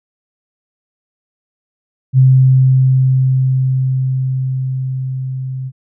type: tone with level ramp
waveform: sine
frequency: 130.81 Hz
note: C3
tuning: in tune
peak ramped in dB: -4 to -20 dBFS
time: 2.13-5.72 s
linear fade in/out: 50 ms
effects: none